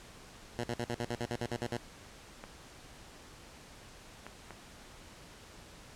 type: tone bursts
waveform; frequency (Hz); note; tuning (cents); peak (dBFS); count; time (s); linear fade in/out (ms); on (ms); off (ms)
10% pulse; 119.3; A#2; +41; -25; 12; 0.59-1.772; 0; 49; 54
type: clicks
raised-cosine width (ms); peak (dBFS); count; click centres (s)
0.5; -29; 3; 2.439 / 4.266 / 4.507
effects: pink hiss -53 dBFS RMS until 5.95 s + low-pass 9000 Hz 12 dB/octave